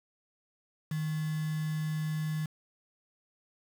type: tone with quantisation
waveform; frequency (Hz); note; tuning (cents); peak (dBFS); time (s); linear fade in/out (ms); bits
sine; 155.56; D#3; 0; -30; 0.91-2.46; 5; 7
effects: none